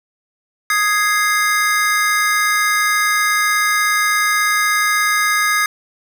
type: chord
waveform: square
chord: Ab major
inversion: second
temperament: equal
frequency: 1244.5 / 1661.2 / 2093 Hz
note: Eb6 / Ab6 / C7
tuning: 0 / 0 / 0 cents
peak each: -19 dBFS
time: 0.7-5.66 s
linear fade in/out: 2 ms
effects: none